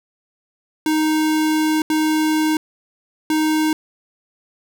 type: tone bursts at uneven times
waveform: square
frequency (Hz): 311.1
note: D#4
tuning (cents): 0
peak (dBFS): -16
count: 3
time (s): 0.86-1.82 / 1.9-2.57 / 3.3-3.73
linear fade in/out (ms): 2
effects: none